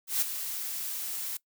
blue noise with ADSR envelope, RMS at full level -25 dBFS, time 0.07-1.37 s, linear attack 150 ms, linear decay 7 ms, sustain -10 dB, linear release 4 ms, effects noise-tail reverb RT60 0.1 s tail -21 dB re dry

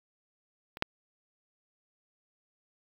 clicks, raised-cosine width 0.3 ms, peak -26 / -9 dBFS, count 2, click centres 0.771 / 0.824 s, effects 7-bit

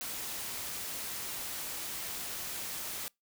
white noise, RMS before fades -39 dBFS, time 0.01-3.08 s, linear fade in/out 0 ms, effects noise-tail reverb RT60 0.2 s tail -26 dB re dry

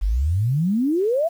sine exponential sweep, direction up, 44.24 to 698.5 Hz, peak -17 dBFS, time 0.01-1.29 s, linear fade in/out 20 ms, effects 8-bit

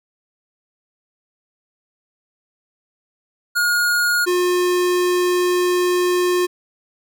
square tone pair in turn, 1433 / 358.2 Hz, F6 / F4, +44 / +44 cents, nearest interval 2 octaves, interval 2400 cents, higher first, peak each -16 dBFS, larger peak neither, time 3.55-4.26 / 4.26-6.47 s, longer second, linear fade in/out 20 ms, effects none

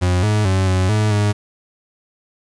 40% pulse tone with pitch steps, 89.9 / 106 / 94.8 / 92.9 / 106.9 / 103.8 Hz, F#2 / G#2 / F#2 / F#2 / A2 / G#2, -49 / +36 / +43 / +7 / -49 / 0 cents, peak -13 dBFS, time 0.01-1.33 s, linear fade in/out 20 ms, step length 220 ms, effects resampled to 22050 Hz + 8-bit

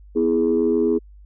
sine chord, E major, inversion second, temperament equal with one note detuned, 246.9 / 327.9 / 415.3 Hz, B3 / E4 / G#4, 0 / -9 / 0 cents, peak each -21 / -20 / -18 dBFS, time 0.15-0.99 s, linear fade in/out 20 ms, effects tanh soft clip ceiling -9 dBFS + added 50 Hz sine -42 dBFS peak until 1.25 s

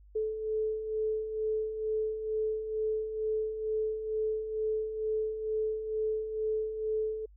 sine beating tone pair, 432.8 / 435 Hz, A4 / A4, -29 / -20 cents, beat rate 2.2 Hz, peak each -38 / -30 dBFS, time 0.15-7.26 s, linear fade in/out 10 ms, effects added 50 Hz sine -53 dBFS peak until 7.36 s

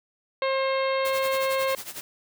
harmonic tone, 534 Hz, C5, 35 cents sharp, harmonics 1 / 2 / 3 / 4 / 5 / 6 / 7 / 8, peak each -24 / -29 / -37 / -33 / -38 / -41 / -41 / -40 dBFS, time 0.42-1.75 s, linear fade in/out 2 ms
white noise with tremolo, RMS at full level -35 dBFS, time 1.05-2.01 s, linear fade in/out 0 ms, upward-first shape sine, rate 11 Hz, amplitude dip 80%
effects none

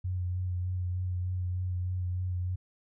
sine tone with vibrato, 90.7 Hz, F#2, 34 cents flat, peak -29 dBFS, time 0.04-2.56 s, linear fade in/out 10 ms, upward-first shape sine, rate 3.3 Hz, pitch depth 21 cents each way, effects none

